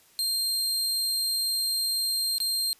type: tone with dropouts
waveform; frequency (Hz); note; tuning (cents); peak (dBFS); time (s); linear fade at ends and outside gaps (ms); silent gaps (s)
sawtooth; 4186; C8; 0; -22; 0.19-2.73; 0; 2.382-2.402
effects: white hiss -59 dBFS RMS until 2.79 s + resampled to 32000 Hz